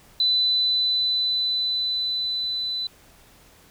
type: tone with level ramp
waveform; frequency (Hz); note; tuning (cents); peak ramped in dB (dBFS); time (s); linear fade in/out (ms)
sine; 4000; B7; +21; -17 to -25; 0.2-2.87; 2
effects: pink hiss -53 dBFS RMS until 3.7 s